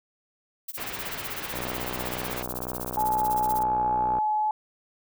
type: noise with tremolo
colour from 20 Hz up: violet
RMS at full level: -33 dBFS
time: 0.68-3.63 s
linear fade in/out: 5 ms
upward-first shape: sine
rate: 16 Hz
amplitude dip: 100%
type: low-pass noise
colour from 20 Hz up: white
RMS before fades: -37 dBFS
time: 0.77-2.43 s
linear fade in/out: 10 ms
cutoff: 2700 Hz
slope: 12 dB/octave
type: click train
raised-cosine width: 1 ms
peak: -19 dBFS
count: 165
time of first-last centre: 1.54-4.185 s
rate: 62 Hz
type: tone with vibrato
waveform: sine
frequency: 856 Hz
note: A5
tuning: 48 cents flat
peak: -22 dBFS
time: 2.97-4.51 s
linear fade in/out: 2 ms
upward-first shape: sine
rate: 2 Hz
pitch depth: 8 cents each way
effects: none